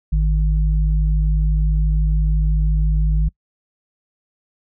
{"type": "tone pair together", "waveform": "sine", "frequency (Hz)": [52.92, 153], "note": ["G#1", "D#3"], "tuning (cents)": [33, -29], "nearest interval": "octave + tritone", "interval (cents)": 1838, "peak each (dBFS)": [-14, -22], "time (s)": [0.12, 3.29], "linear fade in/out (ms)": 10, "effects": ["noise-tail reverb RT60 0.1 s tail -26 dB re dry"]}